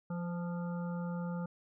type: harmonic tone with a mistuned harmonic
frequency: 174.4 Hz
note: F3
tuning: 2 cents flat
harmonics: 1 / 3 / 5 / 7 / 8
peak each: -35 / -45 / -49 / -52 / -53 dBFS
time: 0.1-1.46 s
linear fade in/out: 5 ms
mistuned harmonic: 3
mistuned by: -23 cents
effects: none